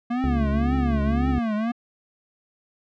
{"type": "tone with vibrato", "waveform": "square", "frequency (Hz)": 234, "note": "A#3", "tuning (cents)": 7, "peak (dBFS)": -23, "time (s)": [0.1, 1.72], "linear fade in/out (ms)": 10, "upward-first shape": "triangle", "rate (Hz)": 1.9, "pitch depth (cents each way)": 210}
{"type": "harmonic tone", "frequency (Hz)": 69.3, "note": "C#2", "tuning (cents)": 0, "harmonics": [1, 2, 3, 4, 5, 6], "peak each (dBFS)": [-23, -29, -33, -35, -37, -39], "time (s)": [0.24, 1.39], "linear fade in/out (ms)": 0}
{"effects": ["low-pass 2000 Hz 12 dB/octave"]}